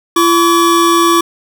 square tone pair together, 338.9 / 1140 Hz, E4 / C#6, +48 / +48 cents, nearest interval octave + major sixth, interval 2100 cents, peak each -11 dBFS, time 0.16-1.21 s, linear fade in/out 5 ms, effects none

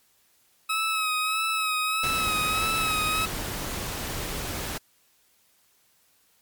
20% pulse tone with vibrato, 1283 Hz, E6, 47 cents flat, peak -19 dBFS, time 0.69-3.26 s, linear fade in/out 10 ms, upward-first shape sine, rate 1.6 Hz, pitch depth 39 cents each way
pink noise, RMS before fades -32 dBFS, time 2.03-4.78 s, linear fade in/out 5 ms
effects white hiss -64 dBFS RMS until 6.41 s + MP3 96 kbps

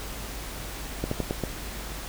slowing click train, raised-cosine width 2 ms, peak -13 dBFS, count 5, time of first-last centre 1.04-1.437 s, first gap 74 ms, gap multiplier 1.2, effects added 50 Hz sine -38 dBFS peak until 2.08 s + pink hiss -38 dBFS RMS until 2.08 s

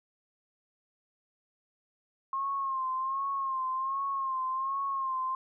sine tone with vibrato, 1070 Hz, C6, 38 cents sharp, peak -29 dBFS, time 2.33-5.35 s, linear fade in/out 2 ms, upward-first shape sine, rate 1.3 Hz, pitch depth 54 cents each way, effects none

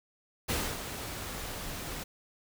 pink noise with ADSR envelope, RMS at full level -30 dBFS, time 0.48-2.04 s, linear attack 18 ms, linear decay 280 ms, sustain -9 dB, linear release 13 ms, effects none

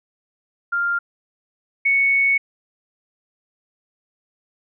sine tone pair in turn, 1396.9 / 2217 Hz, F6 / C#7, 0 / 0 cents, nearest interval minor sixth, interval 800 cents, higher second, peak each -18 / -14 dBFS, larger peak second, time 0.72-0.99 / 1.85-2.38 s, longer second, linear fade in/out 10 ms, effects none

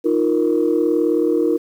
sine chord, Eb suspended second, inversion none, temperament just, 311.1 / 350 / 466.7 Hz, Eb4 / F4 / Bb4, 0 / +4 / +2 cents, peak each -18 dBFS, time 0.04-1.58 s, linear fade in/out 20 ms, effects tanh soft clip ceiling -7 dBFS + 8-bit

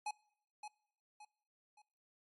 square tone with echo, 842 Hz, G#5, 24 cents sharp, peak -38 dBFS, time 0.06-0.11 s, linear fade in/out 5 ms, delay 570 ms, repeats 3, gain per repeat -8 dB, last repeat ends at 1.82 s, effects noise-tail reverb RT60 0.7 s tail -24 dB re dry + MP3 48 kbps

